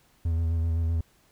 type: tone with vibrato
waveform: triangle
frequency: 82.41 Hz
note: E2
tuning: in tune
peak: -21 dBFS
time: 0.25-1.01 s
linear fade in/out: 5 ms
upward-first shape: square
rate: 7.8 Hz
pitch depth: 24 cents each way
effects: pink hiss -63 dBFS RMS until 1.31 s